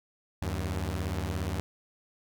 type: beating tone pair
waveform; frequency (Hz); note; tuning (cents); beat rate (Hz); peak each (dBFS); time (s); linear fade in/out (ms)
sawtooth; 77.78 / 94.78; D#2 / F#2; 0 / +42; 17; -29; 0.42-1.6; 0
effects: none